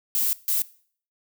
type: noise bursts at uneven times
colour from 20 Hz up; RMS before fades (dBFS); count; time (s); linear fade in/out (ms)
violet; -23; 2; 0.15-0.33 / 0.48-0.62; 0
effects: noise-tail reverb RT60 0.5 s tail -20 dB re dry